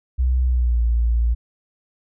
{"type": "tone with pitch glide", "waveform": "sine", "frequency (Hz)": [63.2, 57.95], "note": ["B1", "A#1"], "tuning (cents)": [41, -10], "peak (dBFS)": -15, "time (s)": [0.18, 1.35], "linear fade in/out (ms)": 20, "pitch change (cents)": -151, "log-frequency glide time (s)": [0.45, 0.81], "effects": []}